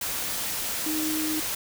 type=tone in noise; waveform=sine; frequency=311.1 Hz; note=D#4; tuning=in tune; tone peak=-27 dBFS; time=0.86-1.4 s; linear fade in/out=5 ms; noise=white; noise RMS=-30 dBFS; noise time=0.01-1.55 s; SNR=0 dB; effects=none